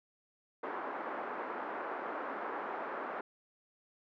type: band-pass noise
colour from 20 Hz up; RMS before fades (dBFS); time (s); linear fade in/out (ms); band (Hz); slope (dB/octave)
white; -40; 0.63-3.21; 5; 280 to 1400; 24
effects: none